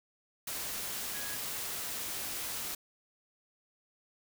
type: tone in noise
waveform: sine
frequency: 1661.2 Hz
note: G#6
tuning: in tune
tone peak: -45 dBFS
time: 1.14-1.36 s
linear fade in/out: 5 ms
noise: white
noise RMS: -38 dBFS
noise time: 0.47-2.75 s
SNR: -10 dB
effects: none